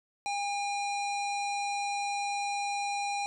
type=harmonic tone with a mistuned harmonic; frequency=809 Hz; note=G#5; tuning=46 cents flat; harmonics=1 / 3 / 5 / 7 / 9 / 10; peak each=-31 / -37 / -42 / -45 / -50 / -47 dBFS; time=0.26-3.26 s; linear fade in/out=0 ms; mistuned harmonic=9; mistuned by=-62 cents; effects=11-bit